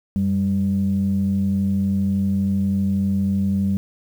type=tone pair together; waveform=sine; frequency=92.5 / 196 Hz; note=F#2 / G3; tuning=0 / 0 cents; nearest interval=octave + minor second; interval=1300 cents; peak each=-23 / -17 dBFS; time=0.16-3.77 s; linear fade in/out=0 ms; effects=tanh soft clip ceiling -12 dBFS + 8-bit